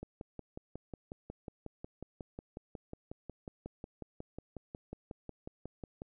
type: click train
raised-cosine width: 2 ms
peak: -29 dBFS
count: 34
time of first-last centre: 0.03-6.019 s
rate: 5.51 Hz
effects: none